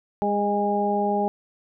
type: harmonic tone with a mistuned harmonic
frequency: 204.3 Hz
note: G#3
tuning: 28 cents flat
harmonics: 1 / 2 / 3 / 4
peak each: -26 / -26 / -28 / -24 dBFS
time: 0.22-1.28 s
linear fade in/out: 0 ms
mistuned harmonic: 3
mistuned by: +16 cents
effects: none